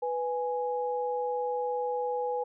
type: tone pair together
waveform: sine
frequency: 494.6 / 831.8 Hz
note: B4 / G#5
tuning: +3 / +2 cents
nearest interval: major sixth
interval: 899 cents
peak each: -30 / -32 dBFS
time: 0.02-2.44 s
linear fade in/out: 10 ms
effects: none